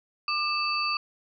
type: tone cluster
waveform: sine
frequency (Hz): 1194 / 2635 / 4576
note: D6 / E7 / D8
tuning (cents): +28 / -1 / -46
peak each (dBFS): -28 / -30 / -30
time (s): 0.28-0.97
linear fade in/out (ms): 2
effects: none